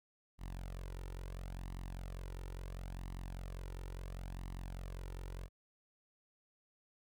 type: tone with flanger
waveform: sawtooth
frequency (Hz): 45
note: F#1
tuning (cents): -47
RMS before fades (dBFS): -45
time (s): 0.38-5.49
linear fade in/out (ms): 50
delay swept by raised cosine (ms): 1 to 2.2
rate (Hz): 0.73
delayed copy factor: +0.55
effects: none